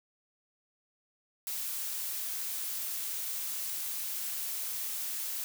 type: noise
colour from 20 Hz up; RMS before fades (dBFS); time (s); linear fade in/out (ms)
blue; -36; 1.47-5.44; 0
effects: none